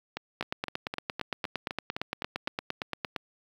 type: two click trains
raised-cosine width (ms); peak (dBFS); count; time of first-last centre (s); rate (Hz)
0.3; -17 / -14; 10 / 25; 0.17-2.478 / 0.41-3.162; 3.9 / 8.72
effects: high-pass 100 Hz 12 dB/octave + 8-bit